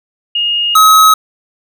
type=tone pair in turn; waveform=sine / square; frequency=2852 / 1277 Hz; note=F7 / D#6; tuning=+36 / +45 cents; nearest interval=octave + major second; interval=1391 cents; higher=first; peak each=-11 / -4 dBFS; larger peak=second; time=0.35-0.75 / 0.75-1.14 s; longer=first; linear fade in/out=5 ms; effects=none